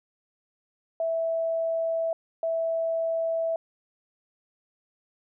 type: tone pair in turn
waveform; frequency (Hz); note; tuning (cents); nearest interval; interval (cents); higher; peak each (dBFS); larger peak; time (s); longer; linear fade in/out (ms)
sine; 657 / 657; E5 / E5; -6 / -6; unison; 0; neither; -24; neither; 1-2.13 / 2.43-3.56; neither; 2
effects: none